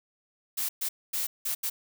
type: noise bursts at uneven times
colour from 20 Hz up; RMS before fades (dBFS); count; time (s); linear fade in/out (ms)
blue; -30; 5; 0.57-0.69 / 0.81-0.89 / 1.13-1.27 / 1.45-1.55 / 1.63-1.7; 10
effects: none